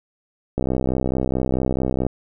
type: click train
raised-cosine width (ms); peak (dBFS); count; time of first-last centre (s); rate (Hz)
2; -8; 97; 0.58-2.066; 64.6
effects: none